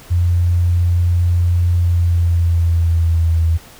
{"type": "tone with pitch glide", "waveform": "sine", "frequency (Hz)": [87.31, 81.94], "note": ["F2", "E2"], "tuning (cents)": [0, -10], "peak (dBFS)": -11, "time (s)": [0.1, 3.58], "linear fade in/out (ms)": 20, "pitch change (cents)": -110, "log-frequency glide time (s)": [1.73, 3.43], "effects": ["pink hiss -41 dBFS RMS until 3.79 s"]}